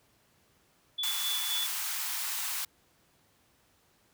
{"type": "tone with tremolo", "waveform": "sine", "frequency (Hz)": 3451, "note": "A7", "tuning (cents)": -34, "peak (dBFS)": -30, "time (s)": [0.98, 1.67], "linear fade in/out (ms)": 10, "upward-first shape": "square", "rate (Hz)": 3.8, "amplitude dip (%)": 40}
{"type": "high-pass noise", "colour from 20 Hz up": "white", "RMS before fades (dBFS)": -34, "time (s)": [1.03, 2.65], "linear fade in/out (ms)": 5, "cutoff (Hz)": 790, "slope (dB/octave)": 48}
{"effects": ["pink hiss -67 dBFS RMS until 4.13 s", "high-pass 60 Hz 12 dB/octave"]}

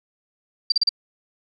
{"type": "tone bursts", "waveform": "sine", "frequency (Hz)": 4699, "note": "D8", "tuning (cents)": 0, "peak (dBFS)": -14, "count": 4, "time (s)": [0.7, 0.892], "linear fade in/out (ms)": 5, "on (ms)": 21, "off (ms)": 36, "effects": []}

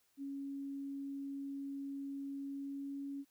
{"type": "tone with pitch glide", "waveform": "sine", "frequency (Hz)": [277.2, 279], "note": ["C#4", "C#4"], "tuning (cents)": [0, 11], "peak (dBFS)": -40, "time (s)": [0.17, 3.25], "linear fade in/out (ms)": 50, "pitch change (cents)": 11, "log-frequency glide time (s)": [2.41, 3.08], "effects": ["white hiss -75 dBFS RMS until 3.3 s"]}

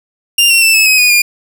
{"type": "tone with pitch steps", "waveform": "sawtooth", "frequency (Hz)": [2794, 2727, 2662, 2598, 2536, 2475, 2416], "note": ["F7", "F7", "E7", "E7", "D#7", "D#7", "D7"], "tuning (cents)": [0, -42, 16, -26, 32, -10, 48], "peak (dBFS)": -3, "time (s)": [0.38, 1.22], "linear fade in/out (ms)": 5, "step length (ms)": 120, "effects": []}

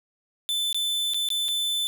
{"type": "tone with dropouts", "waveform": "45% pulse", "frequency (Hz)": 3520, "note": "A7", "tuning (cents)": 0, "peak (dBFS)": -24, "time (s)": [0.49, 1.87], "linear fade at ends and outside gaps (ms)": 0, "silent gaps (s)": [[0.728, 0.745], [1.136, 1.144], [1.288, 1.303], [1.483, 1.487]], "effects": []}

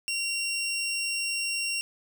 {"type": "tone", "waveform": "20% pulse", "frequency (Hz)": 2752, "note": "F7", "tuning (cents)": -26, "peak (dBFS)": -23, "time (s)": [0.08, 1.81], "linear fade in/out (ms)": 0, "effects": []}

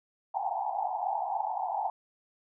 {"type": "band-pass noise", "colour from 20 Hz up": "white", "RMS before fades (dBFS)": -32, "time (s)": [0.34, 1.9], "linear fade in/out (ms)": 2, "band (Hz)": [710, 900], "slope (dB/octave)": 96, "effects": []}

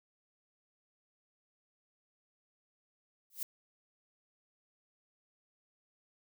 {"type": "noise with exponential growth", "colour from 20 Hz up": "violet", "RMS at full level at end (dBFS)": -33, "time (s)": [3.3, 3.43], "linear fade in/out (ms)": 2, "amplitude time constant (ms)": 28, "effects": []}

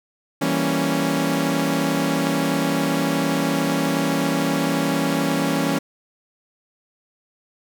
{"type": "chord", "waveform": "sawtooth", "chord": "E diminished seventh", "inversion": "none", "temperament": "equal", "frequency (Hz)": [164.81, 196, 233.1, 277.2], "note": ["E3", "G3", "Bb3", "Db4"], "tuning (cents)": [0, 0, 0, 0], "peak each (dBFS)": [-21, -23, -23, -18], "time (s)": [0.41, 5.79], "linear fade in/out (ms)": 10, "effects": []}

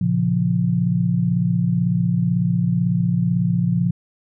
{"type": "chord", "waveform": "sine", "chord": "Bb minor", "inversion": "none", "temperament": "equal", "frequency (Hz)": [116.54, 138.59, 174.61], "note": ["Bb2", "Db3", "F3"], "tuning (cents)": [0, 0, 0], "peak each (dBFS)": [-22, -23, -18], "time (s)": [0.01, 3.91], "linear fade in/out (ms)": 5, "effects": []}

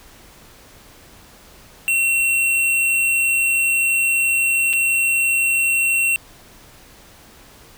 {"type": "tone with dropouts", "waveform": "square", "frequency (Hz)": 2723, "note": "F7", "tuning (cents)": -44, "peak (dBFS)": -16, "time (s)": [1.88, 6.16], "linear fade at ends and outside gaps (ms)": 0, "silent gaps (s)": [4.73, 4.735], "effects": ["pink hiss -46 dBFS RMS until 7.77 s"]}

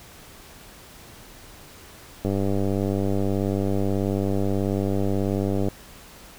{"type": "click train", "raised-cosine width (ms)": 2, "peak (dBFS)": -12, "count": 339, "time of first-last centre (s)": [2.25, 5.685], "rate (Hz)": 98.4, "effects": ["pink hiss -46 dBFS RMS until 6.38 s"]}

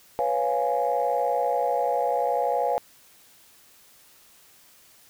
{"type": "chord", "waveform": "sine", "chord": "C# dominant seventh", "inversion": "third", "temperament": "equal", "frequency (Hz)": [493.9, 554.4, 698.5, 830.6], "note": ["B4", "C#5", "E#5", "G#5"], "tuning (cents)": [0, 0, 0, 0], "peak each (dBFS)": [-27, -27, -26, -26], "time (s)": [0.19, 2.78], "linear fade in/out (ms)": 0, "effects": ["tanh soft clip ceiling -13 dBFS", "white hiss -55 dBFS RMS until 5.09 s"]}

